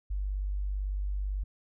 sine tone, 49 Hz, G1, in tune, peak -29 dBFS, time 0.1-1.44 s, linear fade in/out 10 ms, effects none

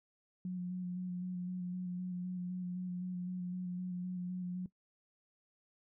sine tone with vibrato, 180.6 Hz, F#3, 42 cents flat, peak -36 dBFS, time 0.45-4.66 s, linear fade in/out 2 ms, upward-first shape square, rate 3.9 Hz, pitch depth 17 cents each way, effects noise-tail reverb RT60 0.1 s tail -18 dB re dry

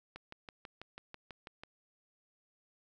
click train, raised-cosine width 0.3 ms, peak -30 dBFS, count 10, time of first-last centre 0.16-1.635 s, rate 6.1 Hz, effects none

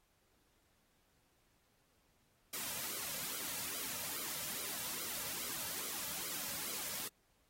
white noise with flanger, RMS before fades -42 dBFS, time 2.53-7.08 s, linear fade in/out 5 ms, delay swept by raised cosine 1.1 to 2.8 ms, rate 2.4 Hz, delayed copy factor -0.75, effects pink hiss -75 dBFS RMS until 7.49 s + AAC 48 kbps

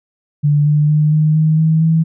sine tone with pitch steps, 146.83 / 149.22 / 151.66 / 154.13 / 156.64 / 159.2 / 161.79 Hz, D3 / D3 / D#3 / D#3 / D#3 / D#3 / E3, 0 / +28 / -44 / -16 / +12 / +40 / -32 cents, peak -9 dBFS, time 0.43-2.04 s, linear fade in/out 20 ms, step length 230 ms, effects none

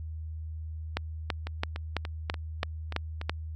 two click trains, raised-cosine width 0.3 ms, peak -20 / -12 dBFS, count 7 / 8, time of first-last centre 1.47-3.214 / 0.97-3.296 s, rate 3.44 / 3.01 Hz, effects added 79 Hz sine -35 dBFS peak until 3.55 s

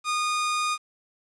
sawtooth tone, 1227 Hz, D#6, 25 cents flat, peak -20 dBFS, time 0.04-0.78 s, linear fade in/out 50 ms, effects resampled to 22050 Hz + 9-bit

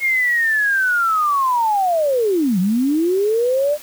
sine linear two-way sweep, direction down then up, 2167 to 174.61 to 606 Hz, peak -14 dBFS, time 0-3.78 s, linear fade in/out 50 ms, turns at 2.59 s, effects white hiss -39 dBFS RMS until 3.82 s

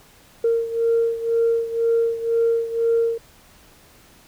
sine beating tone pair, 460.5 / 462.5 Hz, A#4 / A#4, -21 / -14 cents, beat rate 2 Hz, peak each -18 / -22 dBFS, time 0.44-3.18 s, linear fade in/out 5 ms, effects tanh soft clip ceiling -11 dBFS + pink hiss -51 dBFS RMS until 4.27 s

